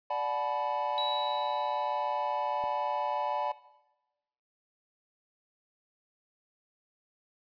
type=chord; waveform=triangle; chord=B minor seventh; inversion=first; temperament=equal with one note detuned; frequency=587.3 / 740 / 861.4 / 987.8 Hz; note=D5 / F#5 / A5 / B5; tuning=0 / 0 / -37 / 0 cents; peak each=-33 / -35 / -32 / -33 dBFS; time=0.1-3.52 s; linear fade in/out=5 ms
type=tone with exponential decay; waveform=sine; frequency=3900 Hz; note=B7; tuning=23 cents flat; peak=-30 dBFS; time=0.98-2.32 s; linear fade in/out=0 ms; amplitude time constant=290 ms
type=click; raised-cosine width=2 ms; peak=-34 dBFS; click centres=2.639 s
effects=noise-tail reverb RT60 1.0 s tail -17 dB re dry + resampled to 11025 Hz